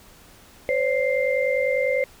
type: tone cluster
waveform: sine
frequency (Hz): 514 / 564 / 2095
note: C5 / C#5 / C7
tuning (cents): -31 / +30 / +2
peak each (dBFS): -22 / -24 / -26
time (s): 0.69-2.04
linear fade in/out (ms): 0
effects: pink hiss -50 dBFS RMS until 2.2 s